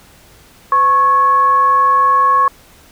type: tone with frequency modulation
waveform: sine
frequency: 1100 Hz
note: C#6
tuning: 14 cents flat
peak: -8 dBFS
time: 0.72-2.48 s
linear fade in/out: 2 ms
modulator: 590 Hz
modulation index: 0.27
effects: pink hiss -45 dBFS RMS until 2.91 s